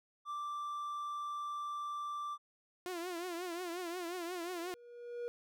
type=tone; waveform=triangle; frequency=1174.7 Hz; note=D6; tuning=in tune; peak=-36 dBFS; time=0.25-2.38 s; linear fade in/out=50 ms
type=tone with vibrato; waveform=sawtooth; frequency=350.6 Hz; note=F4; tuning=7 cents sharp; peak=-35 dBFS; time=2.86-4.74 s; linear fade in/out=0 ms; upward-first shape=triangle; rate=5.6 Hz; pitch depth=110 cents each way
type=tone with exponential growth; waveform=triangle; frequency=479.3 Hz; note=A#4; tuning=48 cents sharp; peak=-34 dBFS; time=4.26-5.28 s; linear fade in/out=0 ms; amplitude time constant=220 ms
effects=none